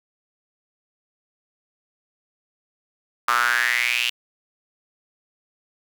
sawtooth tone with high-pass filter sweep, 120 Hz, B2, 49 cents flat, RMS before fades -21 dBFS, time 3.28-4.1 s, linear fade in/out 5 ms, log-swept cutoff 1200 to 2900 Hz, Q 6.6, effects none

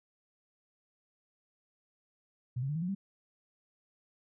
sine tone with pitch steps, 123.47 / 135.42 / 148.54 / 162.92 / 178.69 / 196 Hz, B2 / C#3 / D3 / E3 / F3 / G3, 0 / -40 / +20 / -20 / +40 / 0 cents, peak -31 dBFS, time 2.56-2.95 s, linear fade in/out 10 ms, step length 65 ms, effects none

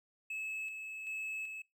triangle tone with tremolo, 2594 Hz, E7, 28 cents flat, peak -36 dBFS, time 0.3-1.62 s, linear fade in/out 5 ms, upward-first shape square, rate 1.3 Hz, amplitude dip 40%, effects noise-tail reverb RT60 0.2 s tail -21 dB re dry

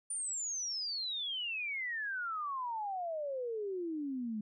sine exponential sweep, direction down, 9397 to 207.7 Hz, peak -35 dBFS, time 0.1-4.41 s, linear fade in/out 5 ms, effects none

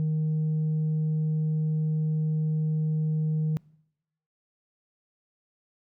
sine tone, 155.56 Hz, D#3, in tune, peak -21 dBFS, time 0-3.57 s, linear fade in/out 0 ms, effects noise-tail reverb RT60 0.8 s tail -26 dB re dry + tanh soft clip ceiling -22 dBFS

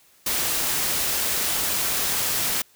white noise, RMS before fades -24 dBFS, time 0.26-2.62 s, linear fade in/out 5 ms, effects white hiss -57 dBFS RMS until 2.75 s

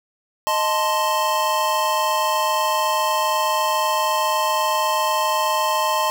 square chord, A diminished, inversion second, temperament equal, 622.3 / 880 / 1046.5 Hz, Eb5 / A5 / C6, 0 / 0 / 0 cents, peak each -25 / -23 / -22 dBFS, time 0.47-6.1 s, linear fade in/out 0 ms, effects none

